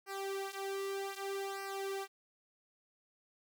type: tone with flanger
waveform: sawtooth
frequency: 392 Hz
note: G4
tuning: in tune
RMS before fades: -40 dBFS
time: 0.06-2.08 s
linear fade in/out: 50 ms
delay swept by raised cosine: 0.28 to 3.78 ms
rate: 0.64 Hz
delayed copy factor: -0.85
effects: none